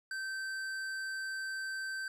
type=tone with hard clipping; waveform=triangle; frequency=1552 Hz; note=G6; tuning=18 cents flat; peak=-38 dBFS; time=0.11-2.08 s; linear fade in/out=2 ms; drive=15 dB; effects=none